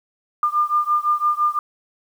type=beating tone pair; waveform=sine; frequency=1200 / 1205.9 Hz; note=D6 / D6; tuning=+37 / +45 cents; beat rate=5.9 Hz; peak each=-19 / -20 dBFS; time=0.43-1.59 s; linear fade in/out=2 ms; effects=8-bit